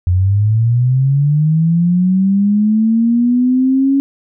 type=linear sweep; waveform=sine; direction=up; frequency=87.31 to 277.2 Hz; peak=-9 dBFS; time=0.07-4 s; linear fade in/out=0 ms; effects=none